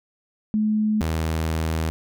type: tone pair in turn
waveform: sine / sawtooth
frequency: 214.2 / 80.23 Hz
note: A3 / E2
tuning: -46 / -46 cents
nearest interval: octave + perfect fourth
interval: 1700 cents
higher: first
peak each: -18 dBFS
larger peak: neither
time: 0.54-1.01 / 1.01-1.9 s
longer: second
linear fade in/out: 0 ms
effects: none